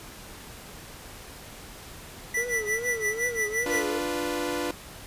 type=tone with tremolo; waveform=square; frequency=1973 Hz; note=B6; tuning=2 cents flat; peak=-24 dBFS; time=2.34-3.87 s; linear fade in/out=5 ms; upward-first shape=sine; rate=5.8 Hz; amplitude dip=90%
type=tone with vibrato; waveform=triangle; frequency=452.6 Hz; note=A4; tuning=49 cents sharp; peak=-29 dBFS; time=2.37-3.99 s; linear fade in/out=2 ms; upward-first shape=triangle; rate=2.5 Hz; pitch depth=160 cents each way
type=chord; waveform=sawtooth; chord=B diminished; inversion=first; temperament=equal; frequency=293.7 / 349.2 / 493.9 Hz; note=D4 / F4 / B4; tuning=0 / 0 / 0 cents; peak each=-28 dBFS; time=3.66-4.71 s; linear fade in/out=2 ms
effects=pink hiss -44 dBFS RMS until 5.06 s + resampled to 32000 Hz